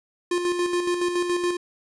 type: tone with tremolo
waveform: square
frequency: 352.4 Hz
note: F4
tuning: 16 cents sharp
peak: -21 dBFS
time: 0.31-1.57 s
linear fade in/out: 5 ms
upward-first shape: square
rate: 7.1 Hz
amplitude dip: 45%
effects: resampled to 24000 Hz